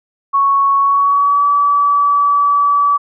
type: tone with pitch glide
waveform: sine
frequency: 1108.7 to 1148.5 Hz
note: C#6 to D6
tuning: 0 to -39 cents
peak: -9 dBFS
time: 0.33-2.98 s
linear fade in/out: 20 ms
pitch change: +61 cents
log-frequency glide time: 0.78-1.46 s
effects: none